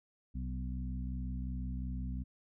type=harmonic tone with a mistuned harmonic; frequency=62.8 Hz; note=B1; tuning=30 cents sharp; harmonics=1 / 2 / 3 / 4; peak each=-37 / -44 / -44 / -46 dBFS; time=0.34-2.24 s; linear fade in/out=20 ms; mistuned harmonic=2; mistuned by=+37 cents; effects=none